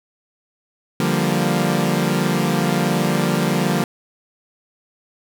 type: chord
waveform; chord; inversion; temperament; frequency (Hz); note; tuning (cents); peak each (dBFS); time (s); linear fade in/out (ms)
sawtooth; G minor seventh; second; equal; 146.83 / 174.61 / 196 / 233.1; D3 / F3 / G3 / Bb3; 0 / 0 / 0 / 0; -19 / -17 / -19 / -19; 1-3.84; 2
effects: none